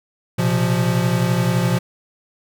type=chord; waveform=square; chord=Bb suspended second; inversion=none; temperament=equal with one note detuned; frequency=119.06 / 130.81 / 174.61 Hz; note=Bb2 / C3 / F3; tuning=+37 / 0 / 0 cents; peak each=-21 / -23 / -20 dBFS; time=0.38-1.79 s; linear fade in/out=10 ms; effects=none